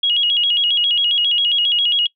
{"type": "tone with vibrato", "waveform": "sine", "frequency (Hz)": 3087, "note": "G7", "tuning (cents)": -27, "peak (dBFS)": -13, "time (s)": [0.03, 2.07], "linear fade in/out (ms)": 5, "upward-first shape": "square", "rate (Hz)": 7.4, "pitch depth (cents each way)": 120, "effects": ["noise-tail reverb RT60 0.1 s tail -22 dB re dry"]}